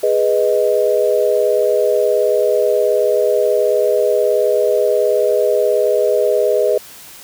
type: chord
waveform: sine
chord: G# minor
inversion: none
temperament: equal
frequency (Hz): 415.3 / 493.9 / 622.3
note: G#4 / B4 / D#5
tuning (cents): 0 / 0 / 0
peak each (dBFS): -16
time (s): 0.03-6.78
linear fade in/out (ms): 5
effects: white hiss -38 dBFS RMS until 7.23 s